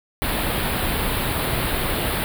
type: band-stop noise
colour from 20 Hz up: pink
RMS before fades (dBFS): -23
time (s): 0.22-2.24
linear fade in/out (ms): 0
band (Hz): 4300 to 9200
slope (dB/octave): 48
effects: none